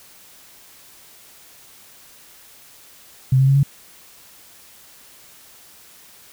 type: tone with pitch steps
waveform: sine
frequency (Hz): 130.81 / 133.79 / 136.84 / 139.96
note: C3 / C3 / C#3 / C#3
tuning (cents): 0 / +39 / -22 / +17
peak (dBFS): -11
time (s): 3.32-3.632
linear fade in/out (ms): 5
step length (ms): 78
effects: white hiss -47 dBFS RMS until 6.32 s